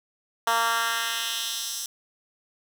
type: tone with high-pass filter sweep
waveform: 10% pulse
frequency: 230 Hz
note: A#3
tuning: 23 cents flat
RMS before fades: -27 dBFS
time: 0.47-1.86 s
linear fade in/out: 2 ms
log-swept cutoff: 880 to 6100 Hz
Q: 1.4
effects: none